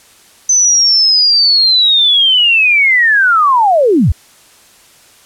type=linear sweep; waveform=sine; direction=down; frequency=6140 to 50.6 Hz; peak=-6 dBFS; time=0.49-4.12 s; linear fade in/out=5 ms; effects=white hiss -44 dBFS RMS until 5.25 s + low-pass 11000 Hz 12 dB/octave